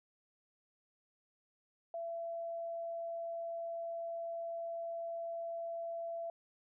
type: tone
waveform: sine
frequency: 672 Hz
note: E5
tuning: 33 cents sharp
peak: -38 dBFS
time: 1.94-6.3 s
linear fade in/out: 2 ms
effects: none